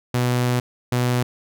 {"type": "tone bursts at uneven times", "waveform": "sawtooth", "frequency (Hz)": 123.47, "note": "B2", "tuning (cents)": 0, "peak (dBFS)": -14, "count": 2, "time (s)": [[0.14, 0.6], [0.92, 1.23]], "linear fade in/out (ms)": 5, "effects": []}